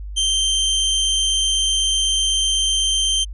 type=tone; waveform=sawtooth; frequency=3136 Hz; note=G7; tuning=in tune; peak=-13 dBFS; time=0.16-3.25 s; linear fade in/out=20 ms; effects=added 50 Hz sine -28 dBFS peak until 3.33 s + resampled to 24000 Hz